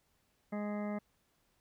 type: harmonic tone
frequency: 207.7 Hz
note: G#3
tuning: in tune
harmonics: 1 / 2 / 3 / 4 / 5 / 6 / 8 / 9 / 10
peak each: -36 / -47 / -42 / -49 / -55 / -51 / -58 / -59 / -53 dBFS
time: 0.52-0.99 s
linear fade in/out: 10 ms
effects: pink hiss -75 dBFS RMS until 1.6 s